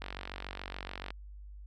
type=click train; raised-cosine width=0.3 ms; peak=-23 dBFS; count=52; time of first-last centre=0.02-1.105 s; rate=47 Hz; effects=added 50 Hz sine -45 dBFS peak until 1.66 s